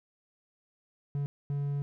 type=tone bursts at uneven times; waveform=triangle; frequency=142.3 Hz; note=C#3; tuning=46 cents sharp; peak=-27 dBFS; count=2; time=1.15-1.26 / 1.5-1.82 s; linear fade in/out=0 ms; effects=none